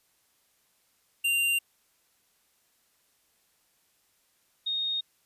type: tone pair in turn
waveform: square / sine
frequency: 2780 / 3711 Hz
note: F7 / A#7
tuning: -9 / -9 cents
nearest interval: perfect fourth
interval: 500 cents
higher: second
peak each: -24 / -27 dBFS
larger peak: first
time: 1.24-1.59 / 4.66-5.01 s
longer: neither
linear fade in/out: 10 ms
effects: white hiss -69 dBFS RMS until 5.25 s + resampled to 32000 Hz